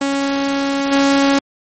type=tone with level steps; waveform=sawtooth; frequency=277.2 Hz; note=C#4; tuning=in tune; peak=-12 / -7 dBFS; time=0.01-1.39 s; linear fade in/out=5 ms; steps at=0.91 s; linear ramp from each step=20 ms; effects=MP3 32 kbps